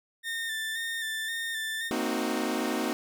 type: tone with vibrato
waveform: 30% pulse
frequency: 1800 Hz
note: A6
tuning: 39 cents sharp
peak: -28 dBFS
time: 0.23-1.92 s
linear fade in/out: 50 ms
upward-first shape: square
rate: 1.9 Hz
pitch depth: 28 cents each way
type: chord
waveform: sawtooth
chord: C half-diminished seventh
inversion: third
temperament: equal with one note detuned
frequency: 229.3 / 261.6 / 311.1 / 370 Hz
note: Bb3 / C4 / Eb4 / Gb4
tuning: -28 / 0 / 0 / 0 cents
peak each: -29 / -29 / -29 / -30 dBFS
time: 1.91-2.93 s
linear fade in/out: 0 ms
effects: none